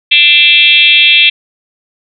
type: tone with frequency modulation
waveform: sine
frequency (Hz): 2960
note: F#7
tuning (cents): 0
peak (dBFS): -3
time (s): 0.11-1.3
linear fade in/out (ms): 10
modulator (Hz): 299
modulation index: 2.2
effects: none